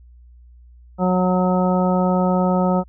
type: harmonic tone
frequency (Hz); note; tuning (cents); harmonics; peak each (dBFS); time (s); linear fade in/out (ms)
182.9; F#3; -20; 1 / 2 / 3 / 4 / 5 / 7; -17 / -26 / -22 / -25 / -26 / -28; 0.98-2.84; 50
effects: added 60 Hz sine -43 dBFS peak until 2.88 s